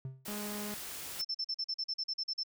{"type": "tone with exponential decay", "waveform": "triangle", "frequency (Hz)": 131.8, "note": "C3", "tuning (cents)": 13, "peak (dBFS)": -33, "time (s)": [0.05, 0.31], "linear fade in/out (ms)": 2, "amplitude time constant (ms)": 55}
{"type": "noise", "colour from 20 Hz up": "white", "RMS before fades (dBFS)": -43, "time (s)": [0.25, 1.22], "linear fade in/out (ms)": 10}
{"type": "tone", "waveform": "sawtooth", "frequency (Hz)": 207.7, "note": "G#3", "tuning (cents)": 0, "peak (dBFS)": -35, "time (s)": [0.28, 0.74], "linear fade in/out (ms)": 0}
{"type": "tone bursts", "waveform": "sine", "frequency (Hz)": 5320, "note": "E8", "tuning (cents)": 15, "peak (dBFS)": -32, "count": 13, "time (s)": [1.19, 2.435], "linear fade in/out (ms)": 10, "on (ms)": 57, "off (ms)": 42}
{"effects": []}